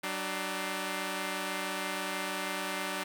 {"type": "tone pair together", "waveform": "5% pulse", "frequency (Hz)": [190, 298.1], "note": ["F#3", "D4"], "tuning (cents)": [46, 26], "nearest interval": "minor sixth", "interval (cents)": 780, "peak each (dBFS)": [-25, -24], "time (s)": [0.03, 3.04], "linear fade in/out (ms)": 10, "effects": []}